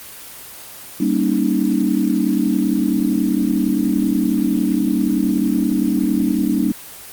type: chord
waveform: sine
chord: Eb dominant seventh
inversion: first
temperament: equal with one note detuned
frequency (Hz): 196 / 233.1 / 280.4 / 311.1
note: G3 / Bb3 / Db4 / Eb4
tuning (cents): 0 / 0 / +20 / 0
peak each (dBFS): -20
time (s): 1-6.72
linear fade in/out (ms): 5
effects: white hiss -36 dBFS RMS until 7.12 s + Opus 24 kbps